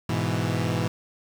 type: chord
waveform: sawtooth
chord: E major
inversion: first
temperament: equal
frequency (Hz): 103.83 / 123.47 / 164.81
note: G#2 / B2 / E3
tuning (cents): 0 / 0 / 0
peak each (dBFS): -24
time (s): 0.09-0.88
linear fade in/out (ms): 5
effects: low-pass 7000 Hz 12 dB/octave + 7-bit